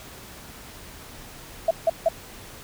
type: tone bursts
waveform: sine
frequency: 659.3 Hz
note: E5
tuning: in tune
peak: -15 dBFS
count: 3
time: 1.68-2.087 s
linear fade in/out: 5 ms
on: 29 ms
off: 160 ms
effects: pink hiss -43 dBFS RMS until 2.63 s